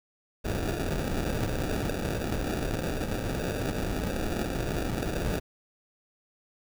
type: noise with sample-and-hold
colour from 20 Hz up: pink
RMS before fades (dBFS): -30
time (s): 0.44-5.4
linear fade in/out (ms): 20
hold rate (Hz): 1050
effects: none